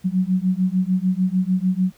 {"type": "beating tone pair", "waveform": "sine", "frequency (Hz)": [181.9, 188.6], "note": ["F#3", "F#3"], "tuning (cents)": [-29, 33], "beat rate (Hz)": 6.7, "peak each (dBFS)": -20, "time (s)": [0.04, 1.92], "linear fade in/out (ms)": 20, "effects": ["pink hiss -55 dBFS RMS until 1.97 s"]}